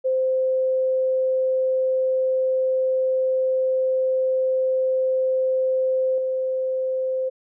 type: tone with level steps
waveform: sine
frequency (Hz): 520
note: C5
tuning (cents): -11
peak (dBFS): -18 / -21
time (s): 0.04-7.3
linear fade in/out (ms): 20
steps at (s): 6.18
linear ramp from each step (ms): 2
effects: none